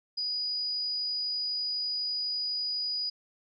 sine tone, 4924 Hz, D#8, 19 cents flat, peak -29 dBFS, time 0.17-3.1 s, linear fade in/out 10 ms, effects none

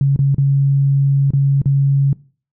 sine tone with dropouts, 138.59 Hz, C#3, in tune, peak -10 dBFS, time 0.01-2.13 s, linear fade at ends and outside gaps 2 ms, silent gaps 0.162-0.19 / 0.346-0.382 / 1.306-1.335 / 1.617-1.657 s, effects noise-tail reverb RT60 0.4 s tail -21 dB re dry

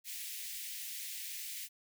white high-pass noise, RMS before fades -43 dBFS, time 0.04-1.69 s, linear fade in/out 50 ms, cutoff 1900 Hz, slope 48 dB/octave, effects none

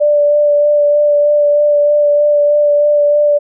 sine tone with vibrato, 587.3 Hz, D5, in tune, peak -7 dBFS, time 0-3.39 s, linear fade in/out 20 ms, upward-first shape sine, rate 3.2 Hz, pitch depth 13 cents each way, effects none

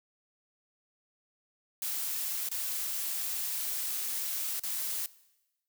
blue noise with dropouts, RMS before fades -34 dBFS, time 1.82-5.06 s, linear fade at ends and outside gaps 1 ms, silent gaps 2.488-2.514 / 4.596-4.635 s, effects noise-tail reverb RT60 1.0 s tail -20 dB re dry

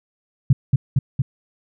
sine tone with echo, 132.8 Hz, C3, 26 cents sharp, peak -8 dBFS, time 0.5-0.53 s, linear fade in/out 5 ms, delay 230 ms, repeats 3, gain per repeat -2 dB, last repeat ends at 1.22 s, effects none

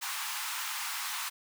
pink high-pass noise, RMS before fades -36 dBFS, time 0.01-1.3 s, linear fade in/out 20 ms, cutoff 880 Hz, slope 48 dB/octave, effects none

